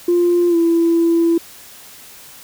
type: tone with pitch glide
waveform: sine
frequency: 349.2 to 335 Hz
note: F4 to E4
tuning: 0 to +28 cents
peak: -10 dBFS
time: 0.08-1.38 s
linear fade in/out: 5 ms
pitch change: -72 cents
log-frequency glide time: 0.49-0.56 s
effects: tanh soft clip ceiling -7 dBFS + white hiss -40 dBFS RMS until 2.43 s